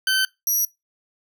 20% pulse tone pair in turn, 1536 / 5799 Hz, G6 / F#8, -36 / -36 cents, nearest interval octave + major seventh, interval 2300 cents, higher second, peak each -13 / -13 dBFS, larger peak neither, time 0.07-0.25 / 0.47-0.65 s, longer neither, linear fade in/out 2 ms, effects noise-tail reverb RT60 0.2 s tail -22 dB re dry

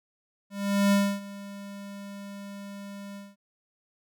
square tone with ADSR envelope, 200 Hz, G3, 35 cents sharp, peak -19 dBFS, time 0.5-3.36 s, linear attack 420 ms, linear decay 280 ms, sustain -20 dB, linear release 200 ms, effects none

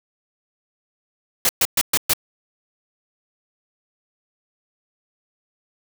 white noise bursts, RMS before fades -17 dBFS, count 5, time 1.45-2.135 s, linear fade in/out 2 ms, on 41 ms, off 120 ms, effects none

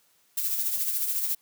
violet noise with tremolo, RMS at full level -26 dBFS, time 0.37-1.35 s, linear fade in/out 5 ms, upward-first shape sine, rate 14 Hz, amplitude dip 45%, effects white hiss -65 dBFS RMS until 1.41 s + high-pass 100 Hz 12 dB/octave

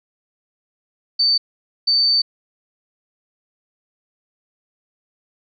sine tone bursts at uneven times, 4564 Hz, C#8, 50 cents sharp, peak -13 dBFS, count 2, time 1.19-1.38 / 1.87-2.22 s, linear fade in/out 10 ms, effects none

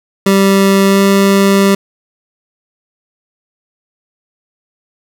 25% pulse tone with pitch glide, 195.4 to 196.87 Hz, G3 to G3, -5 to +8 cents, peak -3 dBFS, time 0.26-1.75 s, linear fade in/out 5 ms, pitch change +13 cents, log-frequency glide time 0.86-1.01 s, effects none

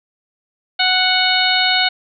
harmonic tone with a mistuned harmonic, 740 Hz, F#5, in tune, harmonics 1 / 2 / 3 / 4 / 5 / 6, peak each -20 / -20 / -20 / -20 / -20 / -20 dBFS, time 0.79-1.89 s, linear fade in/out 10 ms, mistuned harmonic 6, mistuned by -69 cents, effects none

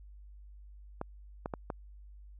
clicks, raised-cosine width 1 ms, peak -21 dBFS, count 4, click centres 1.014 / 1.459 / 1.538 / 1.702 s, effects added 50 Hz sine -49 dBFS peak until 2.39 s

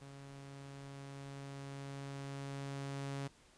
sawtooth tone with level ramp, 138.59 Hz, C#3, in tune, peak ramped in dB -47 to -35 dBFS, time 0.01-3.28 s, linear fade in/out 10 ms, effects pink hiss -65 dBFS RMS until 3.57 s + resampled to 22050 Hz

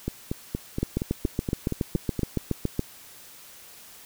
two click trains, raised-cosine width 3 ms, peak -11 / -14 dBFS, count 15 / 10, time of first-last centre 0.83-2.794 / 0.08-2.193 s, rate 7.13 / 4.26 Hz, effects white hiss -48 dBFS RMS until 4.05 s

